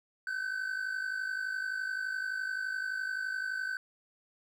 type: tone pair together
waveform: triangle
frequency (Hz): 1516.3 / 1568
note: F#6 / G6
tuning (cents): +42 / 0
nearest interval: minor second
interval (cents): 58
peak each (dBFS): -32 / -37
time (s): 0.27-3.77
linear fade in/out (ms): 2
effects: none